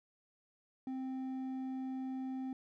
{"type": "tone with hard clipping", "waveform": "sine", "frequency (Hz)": 261.6, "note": "C4", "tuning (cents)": 0, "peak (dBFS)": -39, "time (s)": [0.87, 2.53], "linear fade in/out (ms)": 2, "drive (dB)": 5, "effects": []}